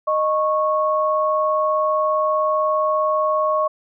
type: tone pair together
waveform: sine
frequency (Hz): 618 / 1101.2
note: D#5 / C#6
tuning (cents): -12 / -12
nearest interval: minor seventh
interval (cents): 1000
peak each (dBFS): -19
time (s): 0.07-3.68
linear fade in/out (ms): 10
effects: none